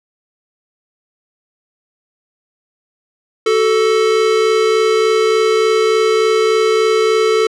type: tone pair together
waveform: square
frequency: 376.6 / 440 Hz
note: F#4 / A4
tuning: +31 / 0 cents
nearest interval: minor third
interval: 269 cents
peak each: -19 / -12 dBFS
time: 3.46-7.47 s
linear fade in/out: 5 ms
effects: low-pass 6000 Hz 12 dB/octave